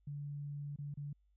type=tone with dropouts; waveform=sine; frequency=144.3 Hz; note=D3; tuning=30 cents flat; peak=-40 dBFS; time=0.07-1.13 s; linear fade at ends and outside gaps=5 ms; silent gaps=0.761-0.786 / 0.941-0.972 s; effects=added 50 Hz sine -69 dBFS peak until 1.36 s